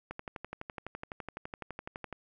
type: click train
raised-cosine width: 0.5 ms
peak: -24 dBFS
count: 25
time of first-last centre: 0.11-2.127 s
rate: 11.9 Hz
effects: none